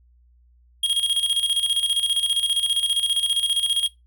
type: tone with tremolo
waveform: square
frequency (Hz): 3261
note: G#7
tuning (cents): -32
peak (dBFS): -18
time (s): 0.83-3.88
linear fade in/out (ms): 5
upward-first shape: square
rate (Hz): 15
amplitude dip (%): 65
effects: noise-tail reverb RT60 0.2 s tail -22 dB re dry + added 60 Hz sine -53 dBFS peak until 4.06 s